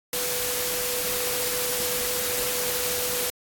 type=tone in noise; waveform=sine; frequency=493.9 Hz; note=B4; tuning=in tune; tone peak=-32 dBFS; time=0.13-3.3 s; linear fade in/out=2 ms; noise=white; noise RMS=-27 dBFS; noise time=0.13-3.3 s; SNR=-8 dB; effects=AAC 64 kbps